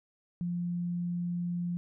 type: tone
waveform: sine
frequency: 174.61 Hz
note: F3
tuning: in tune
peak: -30 dBFS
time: 0.41-1.77 s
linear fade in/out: 0 ms
effects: none